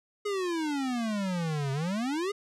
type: exponential two-way sweep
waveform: square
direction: down then up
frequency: 421.2 to 133 to 421.2 Hz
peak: -29 dBFS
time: 0.25-2.32 s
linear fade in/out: 10 ms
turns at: 1.72 s
effects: low-pass 8000 Hz 12 dB/octave